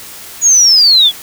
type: linear sweep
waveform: sine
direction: down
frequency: 6820 to 3292 Hz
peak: -4 dBFS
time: 0.41-1.12 s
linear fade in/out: 50 ms
effects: white hiss -31 dBFS RMS until 1.22 s